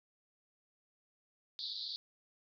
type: band-pass noise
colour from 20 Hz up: white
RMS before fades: -42 dBFS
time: 1.59-1.96 s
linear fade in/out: 0 ms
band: 3600 to 4700 Hz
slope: 96 dB/octave
effects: none